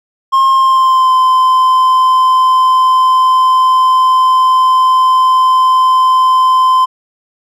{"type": "tone with pitch glide", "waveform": "triangle", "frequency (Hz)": [1068, 1031.6], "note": ["C6", "C6"], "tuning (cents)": [35, -25], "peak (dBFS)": -4, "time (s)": [0.32, 6.86], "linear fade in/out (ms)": 20, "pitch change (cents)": -60, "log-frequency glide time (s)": [0.49, 1.13], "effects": []}